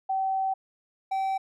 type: tone pair in turn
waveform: sine / triangle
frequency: 768 / 771.4 Hz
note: G5 / G5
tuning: -36 / -28 cents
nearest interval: unison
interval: 8 cents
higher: second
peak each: -24 / -23 dBFS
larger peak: second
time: 0.09-0.54 / 1.11-1.38 s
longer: first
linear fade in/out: 10 ms
effects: none